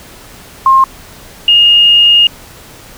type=tone pair in turn; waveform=sine; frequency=1065 / 2845 Hz; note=C6 / F7; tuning=+30 / +31 cents; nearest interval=octave + perfect fourth; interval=1701 cents; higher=second; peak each=-3 dBFS; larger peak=neither; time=0.66-0.84 / 1.48-2.27 s; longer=second; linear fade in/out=2 ms; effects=pink hiss -35 dBFS RMS until 2.97 s